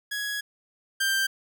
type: tone pair in turn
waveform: sawtooth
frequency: 1669 / 1575.3 Hz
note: G#6 / G6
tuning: +8 / +8 cents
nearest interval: minor second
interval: 100 cents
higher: first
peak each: -25 / -19 dBFS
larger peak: second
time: 0.11-0.41 / 1-1.27 s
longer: first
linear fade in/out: 10 ms
effects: none